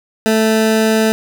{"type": "tone", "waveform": "20% pulse", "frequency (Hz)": 220, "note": "A3", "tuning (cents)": 0, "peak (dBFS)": -6, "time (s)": [0.26, 1.12], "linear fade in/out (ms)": 0, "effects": []}